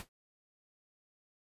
pink noise with exponential decay, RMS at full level -41 dBFS, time 0-0.09 s, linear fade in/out 0 ms, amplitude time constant 18 ms, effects resampled to 32000 Hz

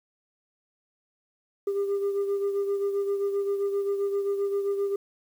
sine beating tone pair, 398.8 / 406.4 Hz, G4 / G#4, +30 / -38 cents, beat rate 7.6 Hz, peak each -23 / -31 dBFS, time 1.67-4.96 s, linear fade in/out 5 ms, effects tanh soft clip ceiling -22 dBFS + 9-bit

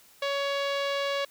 sawtooth tone with low-pass filter, 560 Hz, C#5, 18 cents sharp, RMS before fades -29 dBFS, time 0.22-1.25 s, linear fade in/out 5 ms, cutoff 3900 Hz, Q 1.8, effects white hiss -57 dBFS RMS until 1.3 s

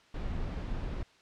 brown noise, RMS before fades -35 dBFS, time 0.14-1.03 s, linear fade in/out 5 ms, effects white hiss -61 dBFS RMS until 1.21 s + low-pass 4000 Hz 12 dB/octave

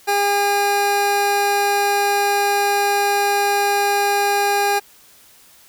25% pulse tone pair together, 405 / 810 Hz, G#4 / G#5, -43 / -43 cents, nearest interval octave, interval 1200 cents, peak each -16 dBFS, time 0.07-4.8 s, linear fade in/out 20 ms, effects white hiss -49 dBFS RMS until 5.68 s

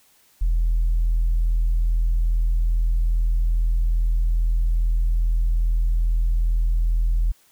sine tone, 41.2 Hz, E1, in tune, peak -15 dBFS, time 0.41-7.32 s, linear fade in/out 10 ms, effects tanh soft clip ceiling -14 dBFS + white hiss -58 dBFS RMS until 7.51 s

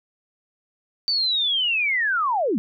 sine linear sweep, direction down, 4608 to 184.4 Hz, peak -19 dBFS, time 1.08-2.58 s, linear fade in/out 0 ms, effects none

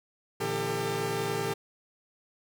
sawtooth tone cluster, 115.1 / 147.5 / 167.4 / 398.6 / 448.8 Hz, A#2 / D3 / E3 / G4 / A4, -22 / +8 / +27 / +29 / +34 cents, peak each -34 / -35 / -35 / -28 / -30 dBFS, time 0.4-1.54 s, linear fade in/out 10 ms, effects none

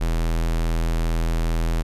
square tone, 41.2 Hz, E1, in tune, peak -20 dBFS, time 0-1.83 s, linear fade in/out 20 ms, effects resampled to 32000 Hz

